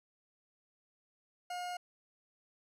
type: tone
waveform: 40% pulse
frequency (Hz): 715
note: F5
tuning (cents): +41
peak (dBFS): -37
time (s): 1.5-1.77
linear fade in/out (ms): 5
effects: low-pass 10000 Hz 12 dB/octave